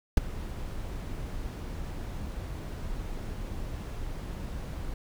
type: noise with ADSR envelope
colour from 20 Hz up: brown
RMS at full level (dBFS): -18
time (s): 0.17-4.94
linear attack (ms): 4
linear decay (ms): 12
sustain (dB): -18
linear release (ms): 3
effects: none